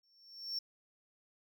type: tone with exponential growth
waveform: triangle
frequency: 5450 Hz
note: F8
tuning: 43 cents flat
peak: -32 dBFS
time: 0.03-0.59 s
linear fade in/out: 5 ms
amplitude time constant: 120 ms
effects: none